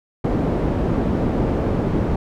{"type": "low-pass noise", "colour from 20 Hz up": "white", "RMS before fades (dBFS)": -20, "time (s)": [0.24, 2.16], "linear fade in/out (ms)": 5, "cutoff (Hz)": 340, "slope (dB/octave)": 12, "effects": []}